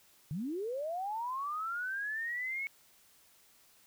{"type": "linear sweep", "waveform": "sine", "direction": "up", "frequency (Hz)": [134.9, 2218], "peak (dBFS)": -34, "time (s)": [0.31, 2.67], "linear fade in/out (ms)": 0, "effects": ["white hiss -64 dBFS RMS until 3.86 s"]}